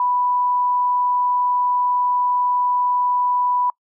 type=tone; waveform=sine; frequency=987.8 Hz; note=B5; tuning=in tune; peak=-16 dBFS; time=0-3.7 s; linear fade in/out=2 ms; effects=noise-tail reverb RT60 0.1 s tail -25 dB re dry